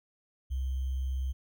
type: tone with sample-and-hold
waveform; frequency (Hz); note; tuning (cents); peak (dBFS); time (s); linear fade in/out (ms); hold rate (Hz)
sine; 65.41; C2; 0; -29; 0.5-1.33; 20; 3150
effects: none